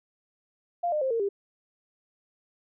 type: tone with pitch steps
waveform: sine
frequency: 696 / 605.9 / 527.5 / 459.2 / 399.7 Hz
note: F5 / D#5 / C5 / A#4 / G4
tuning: -6 / -46 / +14 / -26 / +34 cents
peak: -24 dBFS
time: 0.83-1.29 s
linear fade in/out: 10 ms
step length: 92 ms
effects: none